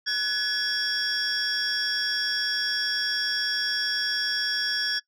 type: tone cluster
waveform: sine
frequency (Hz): 1494 / 1697 / 3348 / 4828 / 5510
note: F#6 / G#6 / G#7 / D8 / F8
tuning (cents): +16 / +37 / +13 / +47 / -24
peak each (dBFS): -33 / -27 / -32 / -32 / -27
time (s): 0.06-5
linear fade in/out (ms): 20
effects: noise-tail reverb RT60 0.1 s tail -22 dB re dry + tanh soft clip ceiling -18 dBFS